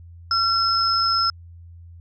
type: tone pair together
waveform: sine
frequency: 1358 / 5187 Hz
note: F6 / E8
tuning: -49 / -29 cents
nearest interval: octave + major seventh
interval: 2320 cents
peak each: -20 dBFS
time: 0.31-1.3 s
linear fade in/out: 2 ms
effects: added 85 Hz sine -40 dBFS peak until 2 s